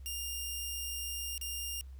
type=tone with dropouts; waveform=10% pulse; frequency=2807 Hz; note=F7; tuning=8 cents sharp; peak=-28 dBFS; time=0.06-1.81 s; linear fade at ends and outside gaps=0 ms; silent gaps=1.379-1.413 s; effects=added 66 Hz sine -45 dBFS peak until 1.99 s + pink hiss -70 dBFS RMS until 1.99 s